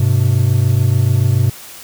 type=tone pair together; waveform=triangle; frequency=100.2 / 127.19 Hz; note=G2 / C3; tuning=+38 / -49 cents; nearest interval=major third; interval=413 cents; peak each=-11 dBFS; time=0-1.5 s; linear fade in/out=5 ms; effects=white hiss -35 dBFS RMS until 1.83 s